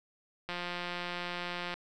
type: click train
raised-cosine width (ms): 0.3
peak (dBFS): -21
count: 221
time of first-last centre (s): 0.49-1.74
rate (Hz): 176
effects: none